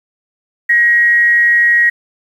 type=tone with frequency modulation; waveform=sine; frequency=1894 Hz; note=A#6; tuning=27 cents sharp; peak=-7 dBFS; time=0.69-1.9 s; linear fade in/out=10 ms; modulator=246 Hz; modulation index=0.23; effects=7-bit